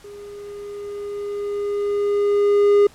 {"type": "tone with level ramp", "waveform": "triangle", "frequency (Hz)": 408.2, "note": "G#4", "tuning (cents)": -30, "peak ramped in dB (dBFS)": [-34, -8], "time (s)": [0.04, 2.87], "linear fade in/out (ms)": 5, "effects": ["pink hiss -49 dBFS RMS until 2.94 s", "low-pass 11000 Hz 12 dB/octave"]}